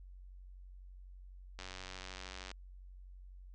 click train, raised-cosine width 0.2 ms, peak -28 dBFS, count 87, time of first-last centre 1.59-2.515 s, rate 93 Hz, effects added 46 Hz sine -50 dBFS peak until 3.54 s + resampled to 24000 Hz

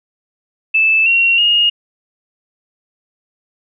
sine tone with pitch steps, 2630 / 2740 / 2855 Hz, E7 / F7 / F7, -5 / -34 / +37 cents, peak -9 dBFS, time 0.74-1.7 s, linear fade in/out 10 ms, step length 320 ms, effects none

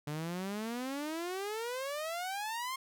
sawtooth exponential sweep, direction up, 144.9 to 1075 Hz, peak -32 dBFS, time 0.07-2.76 s, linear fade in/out 5 ms, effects none

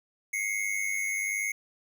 square tone pair together, 2099 / 2200 Hz, C7 / C#7, +5 / -14 cents, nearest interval minor second, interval 81 cents, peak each -33 / -31 dBFS, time 0.33-1.52 s, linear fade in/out 5 ms, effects none

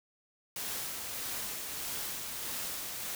white noise with tremolo, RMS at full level -37 dBFS, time 0.56-3.15 s, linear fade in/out 2 ms, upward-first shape sine, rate 1.6 Hz, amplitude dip 30%, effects none

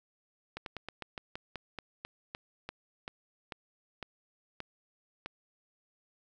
slowing click train, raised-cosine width 0.3 ms, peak -23 dBFS, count 17, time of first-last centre 0.57-5.26 s, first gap 92 ms, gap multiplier 1.14, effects none

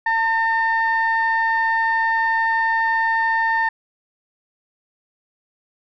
sine tone pair together, 901.5 / 1813 Hz, A5 / A#6, +42 / -49 cents, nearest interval octave, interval 1209 cents, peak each -18 / -18 dBFS, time 0.06-3.69 s, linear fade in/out 5 ms, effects tanh soft clip ceiling -11 dBFS

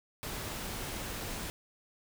pink noise, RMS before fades -39 dBFS, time 0.23-1.5 s, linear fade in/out 0 ms, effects none

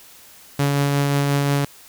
sawtooth tone with tremolo, 141.7 Hz, C#3, 38 cents sharp, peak -12 dBFS, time 0.59-1.65 s, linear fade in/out 5 ms, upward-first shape triangle, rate 5.6 Hz, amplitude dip 25%, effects white hiss -46 dBFS RMS until 1.88 s

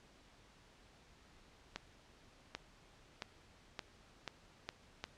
accelerating click train, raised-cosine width 0.2 ms, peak -23 dBFS, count 7, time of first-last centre 1.76-5.04 s, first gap 790 ms, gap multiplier 0.85, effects pink hiss -64 dBFS RMS until 5.17 s + low-pass 6000 Hz 12 dB/octave

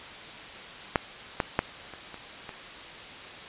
clicks, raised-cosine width 0.5 ms, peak -6 / -9 / -7 / -27 / -25 / -23 dBFS, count 6, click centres 0.958 / 1.402 / 1.591 / 1.937 / 2.143 / 2.492 s, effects white hiss -42 dBFS RMS until 3.48 s + resampled to 8000 Hz

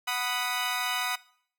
15% pulse chord, B major, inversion second, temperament equal, 740 / 987.8 / 1244.5 Hz, F#5 / B5 / D#6, 0 / 0 / 0 cents, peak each -26 dBFS, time 0.07-1.16 s, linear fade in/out 10 ms, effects noise-tail reverb RT60 0.6 s tail -21 dB re dry

